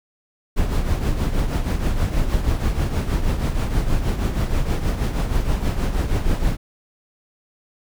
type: noise with tremolo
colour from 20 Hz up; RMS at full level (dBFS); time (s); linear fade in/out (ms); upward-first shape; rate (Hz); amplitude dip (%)
brown; -17; 0.56-6.57; 20; triangle; 6.3; 65
effects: none